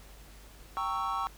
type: chord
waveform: triangle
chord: G diminished seventh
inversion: none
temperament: equal with one note detuned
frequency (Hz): 784 / 922.2 / 1108.7 / 1318.5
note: G5 / Bb5 / Db6 / Fb6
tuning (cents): 0 / -19 / 0 / 0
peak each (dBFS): -35 / -36 / -31 / -34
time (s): 0.77-1.27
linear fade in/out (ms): 0
effects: added 50 Hz sine -51 dBFS peak until 1.37 s + pink hiss -55 dBFS RMS until 1.37 s